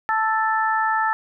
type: harmonic tone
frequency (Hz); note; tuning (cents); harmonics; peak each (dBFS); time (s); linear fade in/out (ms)
440; A4; 0; 2 / 3 / 4; -21 / -23 / -24; 0.09-1.13; 0
effects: none